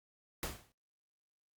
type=noise with exponential decay; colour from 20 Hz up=pink; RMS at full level=-35 dBFS; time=0.43-0.72 s; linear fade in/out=1 ms; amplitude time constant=61 ms; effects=noise-tail reverb RT60 0.2 s tail -20 dB re dry + Opus 48 kbps